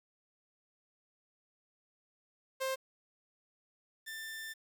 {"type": "tone pair in turn", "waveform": "sawtooth", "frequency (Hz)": [528, 1780.1], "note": ["C5", "A6"], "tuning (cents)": [16, 20], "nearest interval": "octave + major sixth", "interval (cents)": 2104, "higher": "second", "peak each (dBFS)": [-29, -38], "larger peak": "first", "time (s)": [[2.6, 2.76], [4.06, 4.54]], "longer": "second", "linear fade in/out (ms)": 20, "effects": ["10-bit"]}